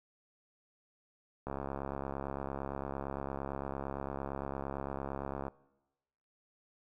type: click train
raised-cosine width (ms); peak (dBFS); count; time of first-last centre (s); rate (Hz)
1; -24; 277; 1.47-5.482; 68.8
effects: noise-tail reverb RT60 1.0 s tail -21 dB re dry